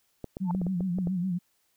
clicks, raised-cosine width 2 ms, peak -22 dBFS, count 8, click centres 0.243 / 0.369 / 0.549 / 0.616 / 0.667 / 0.807 / 0.986 / 1.072 s
sine tone with vibrato, 181.5 Hz, F#3, 33 cents flat, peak -26 dBFS, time 0.4-1.39 s, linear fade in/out 20 ms, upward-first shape sine, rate 7.2 Hz, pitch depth 94 cents each way
sine tone with exponential growth, 884 Hz, A5, 8 cents sharp, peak -26 dBFS, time 0.44-0.51 s, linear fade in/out 1 ms, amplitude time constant 15 ms
effects white hiss -71 dBFS RMS until 1.76 s

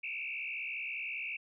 sine tone with frequency modulation, 2489 Hz, D#7, in tune, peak -36 dBFS, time 0.03-1.37 s, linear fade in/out 10 ms, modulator 65.2 Hz, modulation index 3.7, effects none

